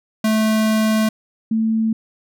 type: tone pair in turn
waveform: square / sine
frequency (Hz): 218 / 222.3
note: A3 / A3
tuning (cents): -16 / +18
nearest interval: unison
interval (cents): 34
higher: second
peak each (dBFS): -15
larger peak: neither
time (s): 0.24-1.09 / 1.51-1.93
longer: first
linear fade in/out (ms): 5
effects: none